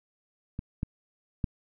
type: clicks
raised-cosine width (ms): 5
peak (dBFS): -21 / -17 / -15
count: 3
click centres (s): 0.591 / 0.831 / 1.442
effects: none